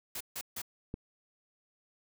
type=noise bursts; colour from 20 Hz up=white; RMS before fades=-39 dBFS; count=3; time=0.15-0.618 s; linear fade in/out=5 ms; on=56 ms; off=150 ms
type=click; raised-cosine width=3 ms; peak=-24 dBFS; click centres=0.941 s
effects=none